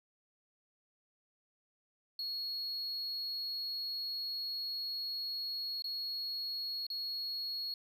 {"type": "tone with dropouts", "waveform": "triangle", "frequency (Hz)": 4325, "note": "C#8", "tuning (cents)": -43, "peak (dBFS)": -35, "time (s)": [2.19, 7.74], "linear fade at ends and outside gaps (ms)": 2, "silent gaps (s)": [[5.822, 5.842], [6.867, 6.901]], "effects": []}